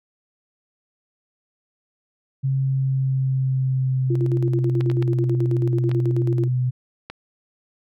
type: tone with pitch glide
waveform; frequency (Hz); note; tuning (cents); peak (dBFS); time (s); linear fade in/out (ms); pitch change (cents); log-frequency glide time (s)
sine; 134.4 to 126.13; C3 to B2; +47 to +37; -18; 2.43-6.71; 20; -110; 2.57-5.52
type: tone with tremolo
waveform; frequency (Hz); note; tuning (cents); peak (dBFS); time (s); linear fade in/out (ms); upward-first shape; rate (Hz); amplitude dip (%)
sine; 344.4; F4; -24; -21; 4.1-6.48; 5; square; 9.2; 70
type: clicks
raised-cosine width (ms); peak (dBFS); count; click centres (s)
0.3; -17; 5; 4.81 / 4.9 / 5.026 / 5.915 / 7.1
effects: none